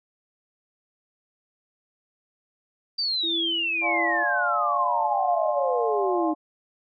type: exponential sweep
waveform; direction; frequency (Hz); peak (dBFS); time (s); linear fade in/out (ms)
sine; down; 4713 to 305.4; -23; 2.98-6.34; 10
type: tone with tremolo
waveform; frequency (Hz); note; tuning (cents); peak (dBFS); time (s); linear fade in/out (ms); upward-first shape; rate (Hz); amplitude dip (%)
sine; 333; E4; +18; -28; 3.23-4.24; 10; triangle; 1.6; 85
type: chord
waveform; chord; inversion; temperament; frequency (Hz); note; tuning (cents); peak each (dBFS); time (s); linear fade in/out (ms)
sine; D half-diminished seventh; none; just; 587.3 / 704.8 / 845.8 / 1057.2; D5 / F5 / Ab5 / C6; 0 / +16 / +31 / +18; -31 / -27 / -31 / -31; 3.81-6.35; 50
effects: none